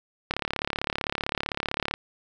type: click train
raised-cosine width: 0.3 ms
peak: -10 dBFS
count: 59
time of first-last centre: 0.31-1.939 s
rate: 35.6 Hz
effects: none